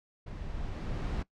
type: noise with level ramp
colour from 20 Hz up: brown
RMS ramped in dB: -41 to -31 dBFS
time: 0.26-1.23 s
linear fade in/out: 10 ms
effects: noise-tail reverb RT60 0.1 s tail -19 dB re dry + low-pass 5000 Hz 12 dB/octave